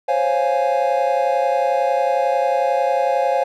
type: chord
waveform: triangle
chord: Db major seventh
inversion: third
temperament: equal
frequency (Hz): 523.3 / 554.4 / 698.5 / 830.6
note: C5 / Db5 / F5 / Ab5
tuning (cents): 0 / 0 / 0 / 0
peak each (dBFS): -19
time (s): 0.08-3.44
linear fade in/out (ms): 10
effects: tanh soft clip ceiling -3 dBFS